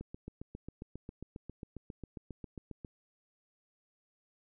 click train, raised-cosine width 3 ms, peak -30 dBFS, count 22, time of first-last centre 0.01-2.848 s, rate 7.4 Hz, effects none

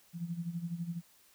sine tone with tremolo, 170.3 Hz, F3, 43 cents flat, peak -32 dBFS, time 0.13-1.02 s, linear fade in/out 50 ms, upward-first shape sine, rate 12 Hz, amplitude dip 75%, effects white hiss -64 dBFS RMS until 1.34 s

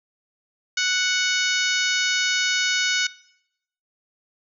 harmonic tone, 740 Hz, F#5, in tune, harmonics 2 / 3 / 4 / 5 / 6 / 7 / 8 / 9, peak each -25 / -27 / -28 / -29 / -30 / -30 / -31 / -32 dBFS, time 0.77-3.07 s, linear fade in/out 5 ms, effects noise-tail reverb RT60 0.8 s tail -21 dB re dry

